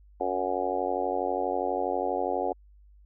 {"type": "harmonic tone with a mistuned harmonic", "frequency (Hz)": 92.3, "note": "F#2", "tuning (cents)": -4, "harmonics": [3, 4, 5, 6, 7, 8, 9], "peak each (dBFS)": [-37, -34, -33, -33, -36, -31, -35], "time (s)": [0.2, 2.53], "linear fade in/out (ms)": 10, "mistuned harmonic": 3, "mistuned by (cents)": 18, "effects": ["added 50 Hz sine -52 dBFS peak until 3.05 s"]}